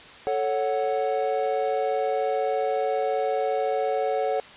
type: chord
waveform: triangle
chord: F# minor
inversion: first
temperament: equal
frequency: 440 / 554.4 / 740 Hz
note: A4 / C#5 / F#5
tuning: 0 / 0 / 0 cents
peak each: -25 dBFS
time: 0.27-4.4 s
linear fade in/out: 0 ms
effects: white hiss -45 dBFS RMS until 4.56 s + resampled to 8000 Hz